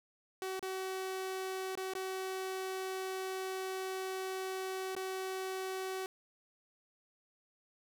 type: tone with dropouts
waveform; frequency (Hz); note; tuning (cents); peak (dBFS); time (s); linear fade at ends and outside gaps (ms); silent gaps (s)
sawtooth; 378; F#4; +37; -33; 0.42-6.06; 1; 0.594-0.627 / 1.753-1.774 / 1.936-1.951 / 4.951-4.964
effects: none